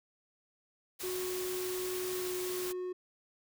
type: noise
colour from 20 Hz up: white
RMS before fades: -41 dBFS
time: 0.99-2.73 s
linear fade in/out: 20 ms
type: tone with pitch glide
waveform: triangle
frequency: 366.9 to 364.4 Hz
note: F#4 to F#4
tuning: -15 to -26 cents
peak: -33 dBFS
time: 1.03-2.93 s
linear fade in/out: 10 ms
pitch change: -11 cents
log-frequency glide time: 2.15-2.29 s
effects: none